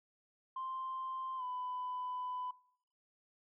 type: tone with pitch glide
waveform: sine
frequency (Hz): 1046.5 to 1000.4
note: C6 to B5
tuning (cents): 0 to +22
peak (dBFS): -37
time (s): 0.56-2.51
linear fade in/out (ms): 5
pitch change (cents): -78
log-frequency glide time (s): 1.37-1.43
effects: noise-tail reverb RT60 0.7 s tail -23 dB re dry + tanh soft clip ceiling -34 dBFS